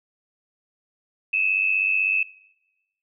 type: tone pair together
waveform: sine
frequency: 2541 / 2637 Hz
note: D#7 / E7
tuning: +36 / 0 cents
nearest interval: minor second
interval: 64 cents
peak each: -22 dBFS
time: 1.33-2.23 s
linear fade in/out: 5 ms
effects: noise-tail reverb RT60 1.0 s tail -22 dB re dry